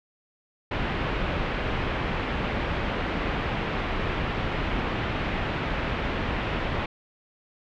pink low-pass noise, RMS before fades -28 dBFS, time 0.71-6.86 s, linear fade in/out 5 ms, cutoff 3000 Hz, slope 24 dB/octave, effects none

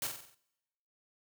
white noise with echo, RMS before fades -35 dBFS, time 0.02-0.07 s, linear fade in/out 2 ms, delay 46 ms, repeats 6, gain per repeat -5 dB, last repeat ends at 0.346 s, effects noise-tail reverb RT60 1.0 s tail -24 dB re dry

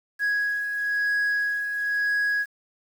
sine beating tone pair, 1661.2 / 1662.2 Hz, G#6 / G#6, 0 / +1 cents, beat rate 1 Hz, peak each -29 / -21 dBFS, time 0.19-2.46 s, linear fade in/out 50 ms, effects tanh soft clip ceiling -20 dBFS + 8-bit

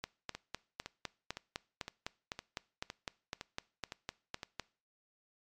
two click trains, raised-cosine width 0.2 ms, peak -20 / -24 dBFS, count 19 / 9, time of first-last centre 0.04-4.597 / 0.35-4.432 s, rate 3.95 / 1.96 Hz, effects noise-tail reverb RT60 0.4 s tail -22 dB re dry + MP3 96 kbps

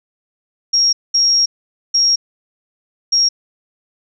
sine tone bursts at uneven times, 5588 Hz, F8, in tune, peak -10 dBFS, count 4, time 0.73-0.93 / 1.14-1.46 / 1.94-2.16 / 3.12-3.29 s, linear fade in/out 10 ms, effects none

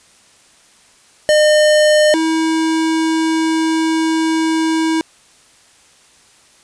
square tone pair in turn, 607 / 321.5 Hz, D#5 / E4, -43 / -43 cents, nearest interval major seventh, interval 1100 cents, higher first, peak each -9 / -14 dBFS, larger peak first, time 1.29-2.14 / 2.14-5.01 s, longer second, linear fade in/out 0 ms, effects white hiss -49 dBFS RMS until 6.63 s + resampled to 22050 Hz

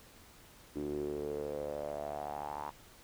sawtooth tone with band-pass filter sweep, 73.42 Hz, D2, in tune, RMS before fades -39 dBFS, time 0.75-2.71 s, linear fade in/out 20 ms, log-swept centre 320 to 950 Hz, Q 6.4, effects pink hiss -58 dBFS RMS until 3.03 s

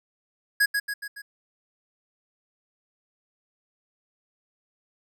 square tone with echo, 1661.2 Hz, G#6, in tune, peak -18 dBFS, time 0.6-0.66 s, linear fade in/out 10 ms, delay 140 ms, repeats 4, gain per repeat -5 dB, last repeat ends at 1.22 s, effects none

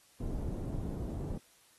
pink low-pass noise, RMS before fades -37 dBFS, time 0.2-1.38 s, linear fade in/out 5 ms, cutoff 350 Hz, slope 12 dB/octave, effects white hiss -64 dBFS RMS until 1.78 s + AAC 32 kbps

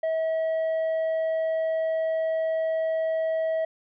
sine tone with tanh clipping, 644 Hz, E5, 41 cents flat, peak -24 dBFS, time 0.03-3.65 s, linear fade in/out 5 ms, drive 4 dB, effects none

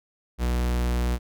45% pulse tone, 60.6 Hz, B1, 32 cents flat, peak -22 dBFS, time 0.38-1.19 s, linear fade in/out 50 ms, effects none

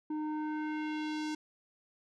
square tone with low-pass filter sweep, 306.2 Hz, D#4, 28 cents flat, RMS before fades -36 dBFS, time 0.1-1.35 s, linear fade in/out 5 ms, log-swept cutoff 660 to 6300 Hz, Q 1.4, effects none

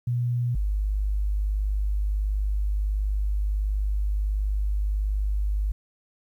sine tone pair in turn, 121.4 / 50.72 Hz, B2 / G#1, -29 / -40 cents, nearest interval octave + minor third, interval 1511 cents, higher first, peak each -22 dBFS, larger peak neither, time 0.07-0.55 / 0.55-5.72 s, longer second, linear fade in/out 5 ms, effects 10-bit

